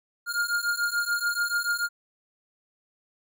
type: beating tone pair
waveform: square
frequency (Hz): 1410 / 1416.9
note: F6 / F6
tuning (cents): +16 / +25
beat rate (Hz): 6.9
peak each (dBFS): -29 / -28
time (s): 0.26-1.89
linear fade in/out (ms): 50
effects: none